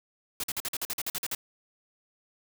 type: noise bursts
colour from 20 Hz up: white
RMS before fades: -32 dBFS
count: 12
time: 0.4-1.349 s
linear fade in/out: 2 ms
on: 36 ms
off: 47 ms
effects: none